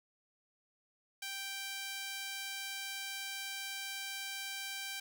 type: tone with high-pass filter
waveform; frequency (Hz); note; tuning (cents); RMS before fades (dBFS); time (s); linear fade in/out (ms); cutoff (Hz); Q
sawtooth; 784; G5; 0; -42; 1.22-5; 5; 2200; 0.92
effects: none